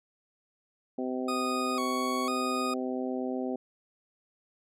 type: harmonic tone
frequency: 128.1 Hz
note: C3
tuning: 36 cents flat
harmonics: 2 / 3 / 4 / 5 / 6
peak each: -32 / -36 / -38 / -40 / -42 dBFS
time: 0.98-3.56 s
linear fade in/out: 5 ms
type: tone with vibrato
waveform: 40% pulse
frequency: 1174.7 Hz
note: D6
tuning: in tune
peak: -30 dBFS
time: 1.28-2.74 s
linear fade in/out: 5 ms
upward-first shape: square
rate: 1 Hz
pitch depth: 91 cents each way
effects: low-pass 12000 Hz 12 dB/octave